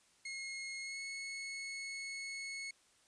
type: tone with pitch glide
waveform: sawtooth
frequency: 2160 to 2191 Hz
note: C#7 to C#7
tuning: -45 to -21 cents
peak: -38 dBFS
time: 0.25-2.71 s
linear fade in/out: 5 ms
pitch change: +24 cents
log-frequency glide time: 0.82-1 s
effects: white hiss -69 dBFS RMS until 3.07 s + resampled to 22050 Hz